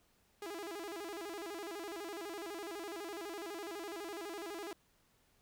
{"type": "tone with vibrato", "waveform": "sawtooth", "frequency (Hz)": 370, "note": "F#4", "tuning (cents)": 0, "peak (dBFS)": -38, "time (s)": [0.42, 4.73], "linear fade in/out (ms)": 2, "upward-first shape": "square", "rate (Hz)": 12, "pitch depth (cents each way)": 180, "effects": ["pink hiss -72 dBFS RMS until 5.41 s"]}